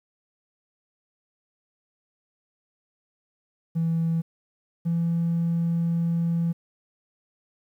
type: tone pair in turn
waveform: triangle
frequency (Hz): 164.81 / 168.18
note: E3 / E3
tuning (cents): 0 / +35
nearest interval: unison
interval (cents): 35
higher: second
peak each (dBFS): -18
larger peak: neither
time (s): 3.75-4.22 / 4.85-6.53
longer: second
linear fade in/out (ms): 20
effects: tanh soft clip ceiling -18 dBFS + 10-bit